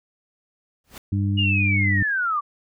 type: noise with exponential growth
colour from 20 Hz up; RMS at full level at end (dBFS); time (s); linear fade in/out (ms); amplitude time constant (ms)
pink; -34; 0.84-0.98; 2; 30
type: harmonic tone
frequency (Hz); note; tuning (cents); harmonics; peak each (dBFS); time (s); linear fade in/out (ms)
99.6; G2; +28; 1 / 2 / 3; -20 / -26 / -30; 1.12-2.03; 5
type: linear sweep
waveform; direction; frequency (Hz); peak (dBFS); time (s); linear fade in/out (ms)
sine; down; 2887 to 1138; -20; 1.37-2.41; 20
effects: none